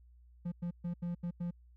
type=tone bursts at uneven times; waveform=triangle; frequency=173.7 Hz; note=F3; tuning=9 cents flat; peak=-32 dBFS; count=6; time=0.45-0.52 / 0.62-0.71 / 0.84-0.94 / 1.02-1.15 / 1.23-1.31 / 1.4-1.51 s; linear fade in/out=10 ms; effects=added 60 Hz sine -57 dBFS peak until 1.76 s